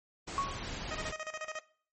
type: noise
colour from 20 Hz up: pink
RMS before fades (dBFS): -40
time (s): 0.27-1.12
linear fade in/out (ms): 10
type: tone with exponential decay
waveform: sine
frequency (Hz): 1108.7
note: C#6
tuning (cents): 0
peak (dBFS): -26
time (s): 0.38-0.72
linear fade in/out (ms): 0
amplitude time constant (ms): 72
type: tone with tremolo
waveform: 15% pulse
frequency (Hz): 625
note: D#5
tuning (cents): +8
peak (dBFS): -30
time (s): 0.91-1.59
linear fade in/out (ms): 2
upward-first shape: square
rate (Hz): 14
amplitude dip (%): 80
effects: noise-tail reverb RT60 0.5 s tail -19 dB re dry + MP3 32 kbps